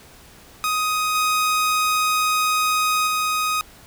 sawtooth tone with level steps, 1252 Hz, D#6, 10 cents sharp, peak -16 / -14 / -16 dBFS, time 0.64-3.61 s, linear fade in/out 0 ms, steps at 1.15 / 3.07 s, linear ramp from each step 2 ms, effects pink hiss -47 dBFS RMS until 3.86 s

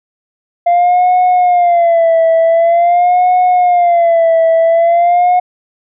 sine tone with vibrato, 691 Hz, F5, 19 cents flat, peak -4 dBFS, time 0.66-5.4 s, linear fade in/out 10 ms, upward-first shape sine, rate 0.46 Hz, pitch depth 91 cents each way, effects tanh soft clip ceiling -5 dBFS

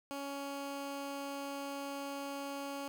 15% pulse tone, 279.4 Hz, C#4, 14 cents sharp, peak -33 dBFS, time 0.11-2.88 s, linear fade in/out 0 ms, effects none

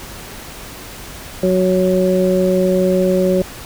harmonic tone, 185 Hz, F#3, in tune, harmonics 1 / 2 / 3, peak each -16 / -16 / -16 dBFS, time 1.43-3.42 s, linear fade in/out 2 ms, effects pink hiss -33 dBFS RMS until 3.65 s

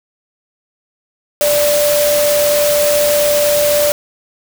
sine tone in noise, 587.3 Hz, D5, in tune, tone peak -11 dBFS, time 1.41-3.92 s, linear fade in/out 0 ms, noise white, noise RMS -18 dBFS, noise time 1.41-3.92 s, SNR +4 dB, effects none

